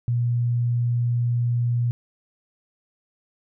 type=tone; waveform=sine; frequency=120 Hz; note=B2; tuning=49 cents flat; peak=-19 dBFS; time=0.08-1.91 s; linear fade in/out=0 ms; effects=none